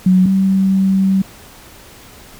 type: tone pair in turn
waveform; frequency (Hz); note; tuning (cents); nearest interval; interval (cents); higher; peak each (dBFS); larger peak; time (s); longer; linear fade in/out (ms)
sine; 185 / 192.13; F#3 / G3; 0 / -35; minor second; 65; second; -7 / -10; first; 0.06-0.26 / 0.26-1.22; second; 5
effects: pink hiss -40 dBFS RMS until 2.39 s